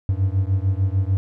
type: beating tone pair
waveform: triangle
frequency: 93.1 / 99.8 Hz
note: F#2 / G2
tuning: +11 / +32 cents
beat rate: 6.7 Hz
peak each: -18 / -19 dBFS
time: 0.09-1.17 s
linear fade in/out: 0 ms
effects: none